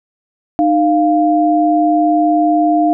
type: tone pair together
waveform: sine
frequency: 306.1 / 697 Hz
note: D#4 / F5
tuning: -28 / -4 cents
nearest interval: octave + major second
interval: 1424 cents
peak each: -12 dBFS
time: 0.59-2.93 s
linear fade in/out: 0 ms
effects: none